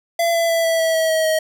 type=tone with pitch steps; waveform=square; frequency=677 / 670.4 / 663.8 / 657.3 / 650.9 / 644.6 / 638.3 / 632 Hz; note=E5 / E5 / E5 / E5 / E5 / E5 / D#5 / D#5; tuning=+46 / +29 / +12 / -5 / -22 / -39 / +44 / +27 cents; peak=-16 dBFS; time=0.19-1.39 s; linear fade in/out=5 ms; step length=150 ms; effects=none